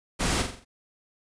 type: noise with echo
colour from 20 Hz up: pink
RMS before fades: -26 dBFS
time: 0.19-0.43 s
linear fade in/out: 20 ms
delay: 44 ms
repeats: 5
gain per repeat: -6 dB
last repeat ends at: 0.65 s
effects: resampled to 22050 Hz